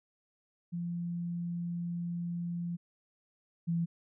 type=tone pair in turn; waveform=sine; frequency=172.4 / 168.56 Hz; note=F3 / E3; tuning=-22 / +39 cents; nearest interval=unison; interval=39 cents; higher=first; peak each=-33 / -28 dBFS; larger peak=second; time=0.72-2.77 / 3.67-3.86 s; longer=first; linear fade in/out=20 ms; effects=none